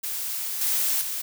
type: noise with level steps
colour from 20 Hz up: blue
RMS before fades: -30 / -24 / -30 dBFS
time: 0.03-1.22 s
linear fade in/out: 10 ms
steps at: 0.61 / 1.01 s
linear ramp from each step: 5 ms
effects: none